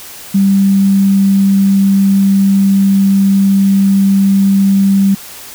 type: tone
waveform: sine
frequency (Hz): 196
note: G3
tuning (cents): 0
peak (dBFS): -6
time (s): 0.34-5.15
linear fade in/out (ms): 10
effects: white hiss -31 dBFS RMS until 5.54 s